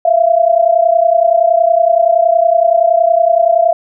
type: tone pair together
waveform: sine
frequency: 659.3 / 690 Hz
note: E5 / F5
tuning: 0 / -21 cents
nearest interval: minor second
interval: 79 cents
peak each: -10 dBFS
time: 0.05-3.73 s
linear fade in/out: 5 ms
effects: none